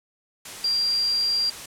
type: tone in noise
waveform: sine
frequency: 4752 Hz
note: D8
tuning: 20 cents sharp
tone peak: -20 dBFS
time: 0.64-1.5 s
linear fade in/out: 5 ms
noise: white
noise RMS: -37 dBFS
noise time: 0.45-1.66 s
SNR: +14 dB
effects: low-pass 10000 Hz 12 dB/octave